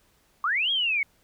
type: linear two-way sweep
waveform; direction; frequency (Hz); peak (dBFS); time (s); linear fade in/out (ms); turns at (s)
sine; up then down; 1098 to 3322 to 2159; -22; 0.44-1.03; 2; 0.71
effects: pink hiss -64 dBFS RMS until 1.23 s